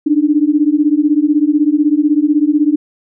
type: beating tone pair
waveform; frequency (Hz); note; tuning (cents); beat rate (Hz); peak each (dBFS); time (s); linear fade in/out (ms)
sine; 290.3 / 306.3; D4 / D#4; -20 / -27; 16; -12; 0.06-2.76; 10
effects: none